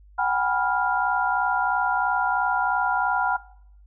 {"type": "tone cluster", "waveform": "sine", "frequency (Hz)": [747, 810, 980, 1400], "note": ["F#5", "G#5", "B5", "F6"], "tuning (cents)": [16, -43, -14, 4], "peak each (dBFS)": -26, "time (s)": [0.18, 3.37], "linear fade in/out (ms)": 10, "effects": ["noise-tail reverb RT60 0.7 s tail -21 dB re dry", "added 50 Hz sine -48 dBFS peak until 3.86 s"]}